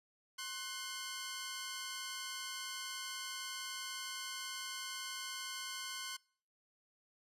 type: tone pair together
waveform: 10% pulse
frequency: 1059.9 / 1498 Hz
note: C6 / F#6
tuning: +22 / +21 cents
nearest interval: tritone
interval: 599 cents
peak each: -36 / -36 dBFS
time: 0.38-6.17 s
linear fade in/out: 10 ms
effects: noise-tail reverb RT60 0.5 s tail -25 dB re dry + resampled to 32000 Hz